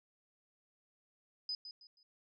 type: tone with echo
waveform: sine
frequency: 5000 Hz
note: D#8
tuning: 8 cents sharp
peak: -36 dBFS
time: 1.49-1.55 s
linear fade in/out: 2 ms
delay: 160 ms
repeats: 3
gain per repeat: -10 dB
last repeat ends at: 2.03 s
effects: none